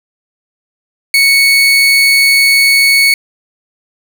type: tone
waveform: 30% pulse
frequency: 2217 Hz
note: C#7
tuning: in tune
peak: -3 dBFS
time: 1.14-3.14 s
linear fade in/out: 2 ms
effects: none